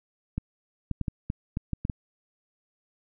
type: clicks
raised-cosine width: 5 ms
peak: -16 dBFS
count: 9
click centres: 0.38 / 0.913 / 1.013 / 1.082 / 1.301 / 1.571 / 1.733 / 1.851 / 1.898 s
effects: none